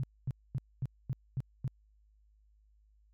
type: tone bursts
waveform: sine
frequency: 130.81 Hz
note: C3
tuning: in tune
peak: -30 dBFS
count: 7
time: 0-1.678 s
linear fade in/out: 0 ms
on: 34 ms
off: 240 ms
effects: added 52 Hz sine -63 dBFS peak until 3.13 s